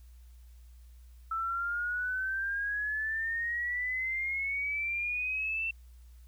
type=exponential sweep; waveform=sine; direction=up; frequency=1318.5 to 2693 Hz; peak=-30 dBFS; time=1.31-5.71 s; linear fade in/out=5 ms; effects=added 60 Hz sine -50 dBFS peak until 6.27 s + white hiss -69 dBFS RMS until 6.27 s